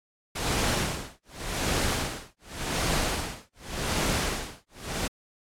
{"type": "noise with tremolo", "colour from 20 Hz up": "pink", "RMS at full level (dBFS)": -26, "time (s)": [0.35, 5.08], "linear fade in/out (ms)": 10, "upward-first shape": "sine", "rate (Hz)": 0.87, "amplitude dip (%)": 100, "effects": ["low-pass 10000 Hz 12 dB/octave", "AAC 64 kbps"]}